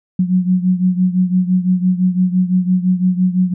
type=beating tone pair; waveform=sine; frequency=181.4 / 187.3 Hz; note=F#3 / F#3; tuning=-34 / +21 cents; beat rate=5.9 Hz; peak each=-13 / -17 dBFS; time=0.19-3.54 s; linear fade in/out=5 ms; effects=none